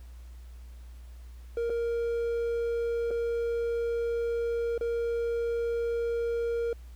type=tone with dropouts; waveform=triangle; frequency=467.4 Hz; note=A#4; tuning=5 cents sharp; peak=-25 dBFS; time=1.57-6.73 s; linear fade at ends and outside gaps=2 ms; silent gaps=1.697-1.701 / 3.107-3.111 / 4.779-4.81 s; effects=added 60 Hz sine -43 dBFS peak until 6.95 s + pink hiss -62 dBFS RMS until 6.95 s